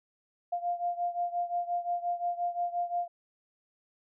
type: beating tone pair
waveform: sine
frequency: 698.5 / 704.2 Hz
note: F5 / F5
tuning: 0 / +14 cents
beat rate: 5.7 Hz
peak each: -31 / -34 dBFS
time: 0.52-3.08 s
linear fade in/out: 10 ms
effects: none